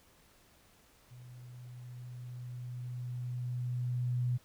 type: tone with level ramp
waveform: sine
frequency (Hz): 123.47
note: B2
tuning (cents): 0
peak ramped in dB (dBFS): -49 to -28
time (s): 1.1-4.38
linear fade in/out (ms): 20
effects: pink hiss -64 dBFS RMS until 4.44 s